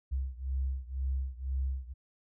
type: beating tone pair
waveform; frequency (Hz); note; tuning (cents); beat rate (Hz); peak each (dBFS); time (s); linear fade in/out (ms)
sine; 65.41 / 67.41; C2 / C#2; 0 / -48; 2; -33 / -35; 0.11-1.94; 20
effects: none